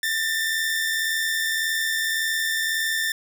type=tone pair together; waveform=sawtooth; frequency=1782.9 / 1864.7 Hz; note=A6 / A#6; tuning=+22 / 0 cents; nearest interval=minor second; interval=78 cents; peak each=-19 / -29 dBFS; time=0.03-3.12 s; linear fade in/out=2 ms; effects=none